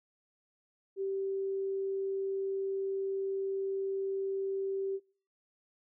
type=tone; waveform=sine; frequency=388.8 Hz; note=G4; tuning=14 cents flat; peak=-31 dBFS; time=0.96-5 s; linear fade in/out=50 ms; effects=noise-tail reverb RT60 0.5 s tail -24 dB re dry